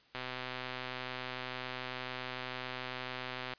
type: click train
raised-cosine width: 0.3 ms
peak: -23 dBFS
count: 431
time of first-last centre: 0.15-3.536 s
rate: 127 Hz
effects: white hiss -65 dBFS RMS until 3.58 s + resampled to 11025 Hz